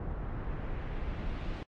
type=noise with low-pass filter sweep; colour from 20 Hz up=brown; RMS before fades=-36 dBFS; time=0-1.63 s; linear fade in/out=2 ms; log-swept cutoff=1200 to 3800 Hz; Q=1.1; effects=AAC 32 kbps